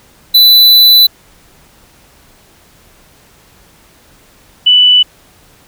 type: tone pair in turn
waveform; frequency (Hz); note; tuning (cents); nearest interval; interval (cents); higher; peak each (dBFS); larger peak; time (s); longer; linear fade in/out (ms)
square / sine; 3990 / 2977; B7 / F#7; +17 / +10; perfect fourth; 507; first; -3; neither; 0.34-1.07 / 4.66-5.03; first; 10
effects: pink hiss -45 dBFS RMS until 5.67 s